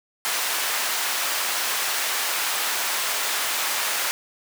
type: high-pass noise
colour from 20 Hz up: pink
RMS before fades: -25 dBFS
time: 0.25-4.11 s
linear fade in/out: 0 ms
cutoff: 990 Hz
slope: 12 dB/octave
effects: none